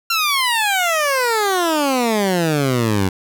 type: exponential sweep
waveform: 15% pulse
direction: down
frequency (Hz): 1385 to 91.7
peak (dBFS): -9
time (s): 0.1-3.09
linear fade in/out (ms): 5
effects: none